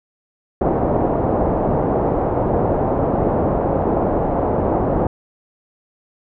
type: low-pass noise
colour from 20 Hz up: white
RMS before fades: -18 dBFS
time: 0.61-5.07 s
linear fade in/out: 2 ms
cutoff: 750 Hz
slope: 24 dB/octave
effects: none